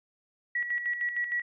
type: tone with tremolo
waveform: sine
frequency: 1930 Hz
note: B6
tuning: 40 cents flat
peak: -26 dBFS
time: 0.55-1.42 s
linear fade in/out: 5 ms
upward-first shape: square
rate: 6.5 Hz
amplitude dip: 55%
effects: resampled to 8000 Hz